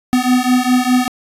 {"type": "beating tone pair", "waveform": "square", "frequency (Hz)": [248.6, 253.5], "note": ["B3", "B3"], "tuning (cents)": [12, 45], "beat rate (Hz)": 4.9, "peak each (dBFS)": -15, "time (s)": [0.13, 1.08], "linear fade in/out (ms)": 0, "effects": ["resampled to 32000 Hz"]}